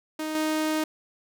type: tone with level steps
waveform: sawtooth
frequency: 311.1 Hz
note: D#4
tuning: in tune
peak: -25 / -20 dBFS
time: 0.19-0.84 s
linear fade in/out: 5 ms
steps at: 0.35 s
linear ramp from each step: 2 ms
effects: none